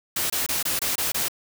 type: noise bursts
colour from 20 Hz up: white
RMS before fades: -25 dBFS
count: 7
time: 0.16-1.284 s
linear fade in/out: 5 ms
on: 140 ms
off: 24 ms
effects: none